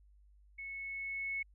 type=tone with level ramp; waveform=sine; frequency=2200 Hz; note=C#7; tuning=14 cents flat; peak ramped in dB=-42 to -34 dBFS; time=0.58-1.43 s; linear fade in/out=10 ms; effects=added 50 Hz sine -60 dBFS peak until 1.54 s